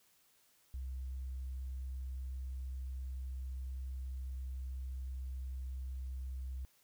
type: tone with tanh clipping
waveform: triangle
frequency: 64.9 Hz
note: C2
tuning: 13 cents flat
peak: -39 dBFS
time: 0.74-6.65 s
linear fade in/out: 0 ms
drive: 5 dB
effects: white hiss -70 dBFS RMS until 6.83 s